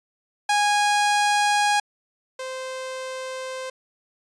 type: tone pair in turn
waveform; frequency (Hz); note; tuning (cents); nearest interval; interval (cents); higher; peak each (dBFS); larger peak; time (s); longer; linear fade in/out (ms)
sawtooth; 825 / 519.7; G#5 / C5; -12 / -12; minor sixth; 800; first; -14 / -26; first; 0.49-1.8 / 2.39-3.7; neither; 5
effects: resampled to 22050 Hz